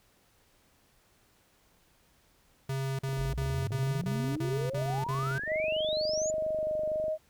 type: tone bursts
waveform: square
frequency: 134.7 Hz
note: C#3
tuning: 49 cents flat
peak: -31 dBFS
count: 8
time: 2.69-5.384 s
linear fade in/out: 5 ms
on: 300 ms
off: 42 ms
type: click train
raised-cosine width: 2 ms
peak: -32 dBFS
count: 98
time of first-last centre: 3.09-7.082 s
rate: 24.3 Hz
type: exponential sweep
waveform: sine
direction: up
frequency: 44.46 to 7130 Hz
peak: -33 dBFS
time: 3.18-6.31 s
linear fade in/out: 10 ms
type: tone with vibrato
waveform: sine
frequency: 622.3 Hz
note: D#5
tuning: in tune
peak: -28 dBFS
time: 5.46-7.18 s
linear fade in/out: 50 ms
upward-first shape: sine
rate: 1.3 Hz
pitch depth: 12 cents each way
effects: pink hiss -66 dBFS RMS until 7.29 s